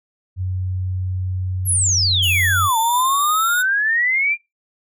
sine tone, 92.5 Hz, F#2, in tune, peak -20 dBFS, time 0.36-2.7 s, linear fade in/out 50 ms
sine exponential two-way sweep, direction down then up, 11840 to 880 to 2411 Hz, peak -15 dBFS, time 1.65-4.37 s, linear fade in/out 50 ms, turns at 2.78 s
10% pulse tone with pitch glide, 3367 to 3693 Hz, G#7 to A#7, +23 to -17 cents, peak -16 dBFS, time 2.22-3.63 s, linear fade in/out 20 ms, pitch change +160 cents, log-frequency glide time 2.44-3.26 s
effects noise-tail reverb RT60 0.2 s tail -22 dB re dry

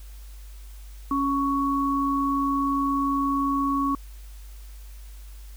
sine tone pair together, 277.2 / 1114.3 Hz, C#4 / C#6, 0 / +9 cents, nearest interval 2 octaves, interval 2409 cents, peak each -24 dBFS, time 1.11-3.95 s, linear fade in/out 2 ms, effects added 50 Hz sine -39 dBFS peak until 5.56 s + white hiss -54 dBFS RMS until 5.56 s

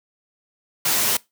white noise with comb filter, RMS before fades -20 dBFS, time 0.85-1.17 s, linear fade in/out 5 ms, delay 11 ms, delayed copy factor -0.65, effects noise-tail reverb RT60 0.2 s tail -22 dB re dry + high-pass 100 Hz 12 dB/octave

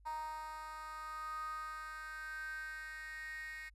10% pulse tone with high-pass filter sweep, 311.1 Hz, D#4, in tune, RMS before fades -45 dBFS, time 0.05-3.7 s, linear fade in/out 20 ms, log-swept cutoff 930 to 2000 Hz, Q 9.3, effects added 50 Hz sine -60 dBFS peak until 3.74 s + resampled to 32000 Hz

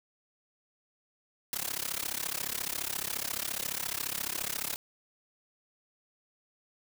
white noise with amplitude modulation, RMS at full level -31 dBFS, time 1.53-4.76 s, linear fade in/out 0 ms, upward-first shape sine, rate 34.4 Hz, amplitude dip 95%, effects none

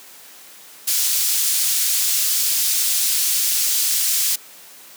pink high-pass noise, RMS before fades -19 dBFS, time 0.87-4.36 s, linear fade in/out 10 ms, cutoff 5300 Hz, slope 12 dB/octave, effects white hiss -43 dBFS RMS until 4.96 s + high-pass 200 Hz 12 dB/octave

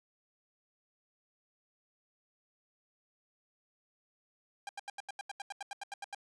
sawtooth tone bursts, 801 Hz, G5, 37 cents sharp, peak -35 dBFS, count 15, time 4.67-6.147 s, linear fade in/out 2 ms, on 21 ms, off 83 ms, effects resampled to 22050 Hz

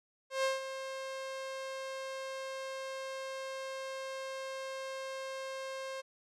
sawtooth tone with ADSR envelope, 532 Hz, C5, 29 cents sharp, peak -24 dBFS, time 0.3-6.02 s, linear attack 140 ms, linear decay 160 ms, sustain -11 dB, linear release 21 ms, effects low-pass 8000 Hz 12 dB/octave

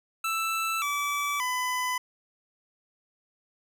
25% pulse tone with pitch steps, 1324 / 1152.6 / 1003.4 Hz, E6 / D6 / B5, +7 / -33 / +27 cents, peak -23 dBFS, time 0.24-1.98 s, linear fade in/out 5 ms, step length 580 ms, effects none

